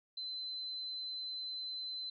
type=tone; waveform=sine; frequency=4055 Hz; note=B7; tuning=45 cents sharp; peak=-39 dBFS; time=0.17-2.1 s; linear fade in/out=5 ms; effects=none

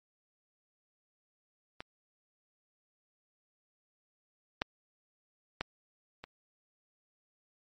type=clicks; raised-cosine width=0.3 ms; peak=-23 / -13 / -16 / -27 dBFS; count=4; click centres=1.805 / 4.619 / 5.61 / 6.24 s; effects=MP3 48 kbps

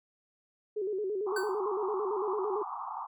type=tone with vibrato; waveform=sine; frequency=399.8 Hz; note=G4; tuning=34 cents sharp; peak=-30 dBFS; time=0.76-2.63 s; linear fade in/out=10 ms; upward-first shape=square; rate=8.9 Hz; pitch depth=100 cents each way
type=band-pass noise; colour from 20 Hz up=white; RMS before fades=-38 dBFS; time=1.26-3.07 s; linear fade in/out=20 ms; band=770 to 1200 Hz; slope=96 dB/octave
type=tone with exponential decay; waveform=square; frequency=1529 Hz; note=G6; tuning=44 cents flat; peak=-31 dBFS; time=1.36-1.6 s; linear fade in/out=5 ms; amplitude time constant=52 ms
effects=none

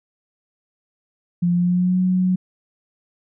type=tone with pitch glide; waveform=sine; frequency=174.61 to 183.93 Hz; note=F3 to F#3; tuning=0 to -10 cents; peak=-15 dBFS; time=1.42-2.36 s; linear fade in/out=10 ms; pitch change=+90 cents; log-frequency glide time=1.53-1.99 s; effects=none

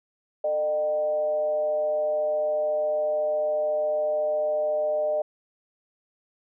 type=tone with frequency modulation; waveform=sine; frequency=607 Hz; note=D#5; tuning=43 cents flat; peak=-22 dBFS; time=0.44-5.22 s; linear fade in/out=5 ms; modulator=164 Hz; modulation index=0.41; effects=none

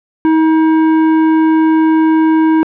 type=tone with tanh clipping; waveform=sine; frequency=318.2 Hz; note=D#4; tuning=39 cents sharp; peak=-9 dBFS; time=0.25-2.63 s; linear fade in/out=0 ms; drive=14 dB; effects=low-pass 2000 Hz 12 dB/octave

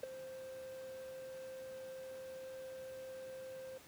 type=tone with ADSR envelope; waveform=triangle; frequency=523.3 Hz; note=C5; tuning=in tune; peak=-31 dBFS; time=0.03-3.78 s; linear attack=6 ms; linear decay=6 ms; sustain=-13 dB; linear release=6 ms; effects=pink hiss -59 dBFS RMS until 3.87 s + high-pass 100 Hz 12 dB/octave

